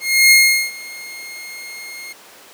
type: tone with ADSR envelope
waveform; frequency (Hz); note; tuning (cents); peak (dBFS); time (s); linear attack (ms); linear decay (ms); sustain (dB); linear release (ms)
sawtooth; 2143; C7; +41; -3; 0-2.13; 310; 400; -24; 8
effects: pink hiss -42 dBFS RMS until 2.53 s + high-pass 400 Hz 12 dB/octave